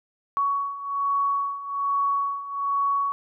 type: beating tone pair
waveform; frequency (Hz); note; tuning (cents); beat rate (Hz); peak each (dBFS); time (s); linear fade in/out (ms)
sine; 1119 / 1120.2; C#6 / C#6; +16 / +18; 1.2; -28 / -24; 0.37-3.12; 0
effects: none